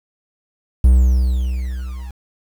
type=tone with level ramp; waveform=triangle; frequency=63 Hz; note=B1; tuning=35 cents sharp; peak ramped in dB=-4 to -26 dBFS; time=0.84-2.11 s; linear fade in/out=5 ms; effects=7-bit